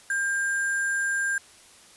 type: tone with sample-and-hold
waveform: sine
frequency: 1600 Hz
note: G6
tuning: 35 cents sharp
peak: -23 dBFS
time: 0.1-1.38 s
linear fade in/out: 2 ms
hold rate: 8820 Hz
effects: white hiss -52 dBFS RMS until 1.96 s + resampled to 24000 Hz